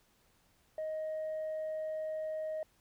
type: tone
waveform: sine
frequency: 626 Hz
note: D#5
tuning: 10 cents sharp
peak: -33 dBFS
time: 0.78-2.63 s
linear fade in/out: 2 ms
effects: tanh soft clip ceiling -33 dBFS + pink hiss -70 dBFS RMS until 2.8 s